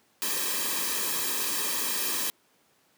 white noise with comb filter, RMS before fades -29 dBFS, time 0.22-2.3 s, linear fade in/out 0 ms, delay 1.4 ms, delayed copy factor -0.75, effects pink hiss -65 dBFS RMS until 2.97 s + high-pass 200 Hz 12 dB/octave

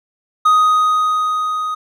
triangle tone with level ramp, 1249 Hz, D#6, 6 cents sharp, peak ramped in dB -6 to -17 dBFS, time 0.45-1.75 s, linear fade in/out 10 ms, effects none

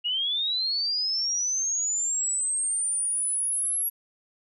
sine linear sweep, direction up, 2841 to 11370 Hz, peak -24 dBFS, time 0.04-3.9 s, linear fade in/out 20 ms, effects none

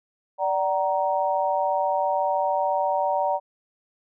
sine tone cluster, 585 / 758 / 936 Hz, D5 / F#5 / A#5, -7 / +42 / +7 cents, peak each -25 dBFS, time 0.38-3.4 s, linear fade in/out 50 ms, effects none

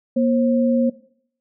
sine tone pair together, 238 / 533.4 Hz, A#3 / C5, +36 / +33 cents, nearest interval octave + major second, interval 1397 cents, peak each -16 / -20 dBFS, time 0.16-0.9 s, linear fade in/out 10 ms, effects noise-tail reverb RT60 0.6 s tail -18 dB re dry

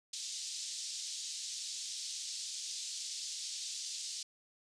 pink band-pass noise, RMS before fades -42 dBFS, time 0.13-4.23 s, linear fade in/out 5 ms, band 4000 to 7800 Hz, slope 24 dB/octave, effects resampled to 22050 Hz

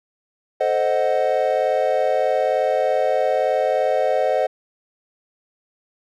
triangle chord, A diminished seventh, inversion none, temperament equal, 440 / 523.3 / 622.3 / 740 Hz, A4 / C5 / Eb5 / Gb5, 0 / 0 / 0 / 0 cents, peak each -24 / -19 / -19 / -21 dBFS, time 0.6-4.47 s, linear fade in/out 10 ms, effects none

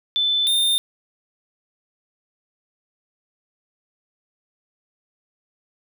sine / square tone pair in turn, 3520 / 3623 Hz, A7 / A7, 0 / +50 cents, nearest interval unison, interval 50 cents, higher second, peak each -17 dBFS, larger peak neither, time 0.16-0.47 / 0.47-0.78 s, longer neither, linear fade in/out 0 ms, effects none

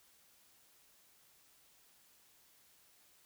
silence, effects white hiss -67 dBFS RMS until 3.25 s

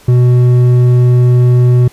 sine tone with hard clipping, 123.6 Hz, B2, 2 cents sharp, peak -6 dBFS, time 0.08-1.88 s, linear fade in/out 5 ms, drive 6 dB, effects pink hiss -42 dBFS RMS until 1.92 s + resampled to 32000 Hz

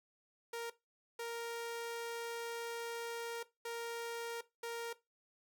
sawtooth tone bursts at uneven times, 466.2 Hz, A#4, in tune, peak -36 dBFS, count 4, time 0.53-0.7 / 1.19-3.43 / 3.65-4.41 / 4.63-4.93 s, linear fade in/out 5 ms, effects noise-tail reverb RT60 0.2 s tail -17 dB re dry

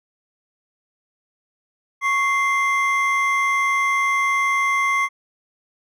triangle tone pair together, 1105.5 / 2087 Hz, C#6 / C7, -5 / -5 cents, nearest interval major seventh, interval 1100 cents, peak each -18 / -18 dBFS, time 2.01-5.09 s, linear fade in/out 50 ms, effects none

